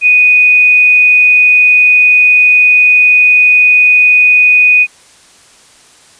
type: tone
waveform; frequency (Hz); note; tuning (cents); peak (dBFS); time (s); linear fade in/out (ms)
sine; 2483; D#7; -4; -3; 0.01-4.87; 50
effects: white hiss -42 dBFS RMS until 6.19 s + resampled to 22050 Hz